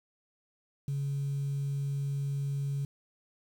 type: tone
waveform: sine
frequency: 140 Hz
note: C#3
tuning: 18 cents sharp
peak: -28 dBFS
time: 0.88-2.85 s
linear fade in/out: 2 ms
effects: tanh soft clip ceiling -27 dBFS + 9-bit